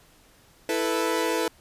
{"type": "chord", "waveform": "sawtooth", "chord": "E suspended fourth", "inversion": "none", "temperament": "equal", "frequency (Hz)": [329.6, 440, 493.9], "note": ["E4", "A4", "B4"], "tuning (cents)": [0, 0, 0], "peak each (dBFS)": -24, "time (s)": [0.69, 1.48], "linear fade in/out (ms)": 2, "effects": ["pink hiss -57 dBFS RMS until 1.6 s", "resampled to 32000 Hz"]}